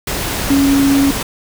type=tone in noise; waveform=sine; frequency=277.2 Hz; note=C#4; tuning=in tune; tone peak=-9 dBFS; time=0.5-1.11 s; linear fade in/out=5 ms; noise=pink; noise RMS=-20 dBFS; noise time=0.07-1.23 s; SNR=+8 dB; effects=none